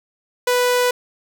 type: tone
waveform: sawtooth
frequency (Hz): 493.9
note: B4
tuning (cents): 0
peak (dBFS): -11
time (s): 0.47-0.91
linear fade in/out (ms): 5
effects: none